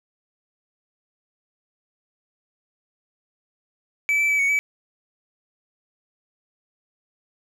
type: tone with pitch steps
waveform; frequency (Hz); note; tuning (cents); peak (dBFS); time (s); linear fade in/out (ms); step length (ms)
triangle; 2305 / 2322 / 2297 / 2228 / 2292; D7 / D7 / D7 / C#7 / D7; -33 / -20 / -39 / +8 / -43; -16; 4.09-4.59; 0; 100
effects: none